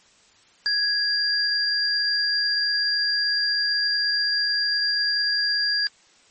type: tone pair together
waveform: sine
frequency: 1662 / 4764 Hz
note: G#6 / D8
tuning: +1 / +24 cents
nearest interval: octave + tritone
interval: 1823 cents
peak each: -25 / -21 dBFS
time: 0.66-5.87 s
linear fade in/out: 0 ms
effects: white hiss -56 dBFS RMS until 6.3 s + MP3 32 kbps